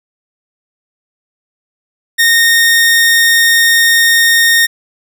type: tone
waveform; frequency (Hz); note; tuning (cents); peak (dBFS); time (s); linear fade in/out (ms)
sawtooth; 1845; A#6; -18; -3; 2.18-4.67; 20
effects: none